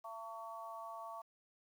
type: harmonic tone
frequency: 225.4 Hz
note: A3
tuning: 42 cents sharp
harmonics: 3 / 4 / 5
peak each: -49 / -50 / -48 dBFS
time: 0.04-1.22 s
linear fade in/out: 10 ms
effects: 11-bit